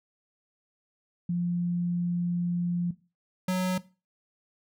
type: tone pair in turn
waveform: sine / square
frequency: 174.61 / 184.4 Hz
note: F3 / F#3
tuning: 0 / -6 cents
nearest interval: minor second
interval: 94 cents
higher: second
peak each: -25 dBFS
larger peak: neither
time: 1.29-2.91 / 3.48-3.78 s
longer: first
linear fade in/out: 5 ms
effects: noise-tail reverb RT60 0.3 s tail -17 dB re dry